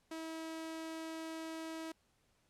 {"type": "tone", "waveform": "sawtooth", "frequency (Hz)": 322.7, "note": "E4", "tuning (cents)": -37, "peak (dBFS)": -38, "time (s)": [0.11, 1.92], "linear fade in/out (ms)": 5, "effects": ["pink hiss -75 dBFS RMS until 2.49 s", "low-pass 11000 Hz 12 dB/octave"]}